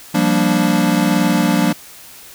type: chord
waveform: square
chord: G minor seventh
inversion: third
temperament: equal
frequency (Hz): 174.61 / 196 / 233.1 / 293.7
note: F3 / G3 / Bb3 / D4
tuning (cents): 0 / 0 / 0 / 0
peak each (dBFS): -19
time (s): 0.14-1.73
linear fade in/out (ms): 10
effects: white hiss -39 dBFS RMS until 2.34 s